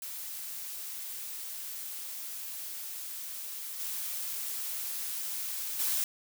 blue noise with level steps, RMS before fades -40 / -36 / -30 dBFS, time 0.02-6.04 s, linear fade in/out 2 ms, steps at 3.79 / 5.79 s, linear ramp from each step 10 ms, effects none

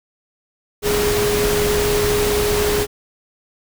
sine tone in noise, 415.3 Hz, G#4, in tune, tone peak -17 dBFS, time 0.82-2.87 s, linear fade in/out 50 ms, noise pink, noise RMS -21 dBFS, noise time 0.82-2.87 s, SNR +1 dB, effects none

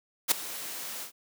white noise with ADSR envelope, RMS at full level -20 dBFS, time 0.28-1.12 s, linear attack 35 ms, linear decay 6 ms, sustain -18 dB, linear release 97 ms, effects high-pass 200 Hz 12 dB/octave

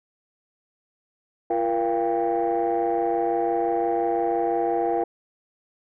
sine tone cluster, 343.6 / 475.2 / 688 / 794 Hz, F4 / A#4 / F5 / G5, -28 / +33 / -26 / +22 cents, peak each -25 dBFS, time 1.5-5.04 s, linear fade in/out 5 ms, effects tanh soft clip ceiling -15 dBFS

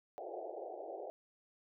white band-pass noise, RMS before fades -45 dBFS, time 0.18-1.1 s, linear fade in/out 0 ms, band 340 to 780 Hz, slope 96 dB/octave, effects none

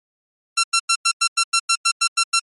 10% pulse tone bursts, 1357 Hz, E6, 50 cents sharp, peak -6 dBFS, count 12, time 0.57-2.396 s, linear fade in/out 10 ms, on 66 ms, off 94 ms, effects MP3 48 kbps

